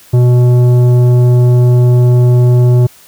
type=tone with tanh clipping; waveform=sine; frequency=123.2 Hz; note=B2; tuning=4 cents flat; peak=-6 dBFS; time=0.13-2.87 s; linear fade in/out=10 ms; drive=11 dB; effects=white hiss -41 dBFS RMS until 3.07 s